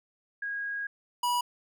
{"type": "tone pair in turn", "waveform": ["sine", "square"], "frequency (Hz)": [1641, 973.6], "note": ["G#6", "B5"], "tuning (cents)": [-21, -25], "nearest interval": "major sixth", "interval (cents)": 904, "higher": "first", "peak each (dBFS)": [-31, -26], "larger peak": "second", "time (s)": [[0.42, 0.87], [1.23, 1.41]], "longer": "first", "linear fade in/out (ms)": 5, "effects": []}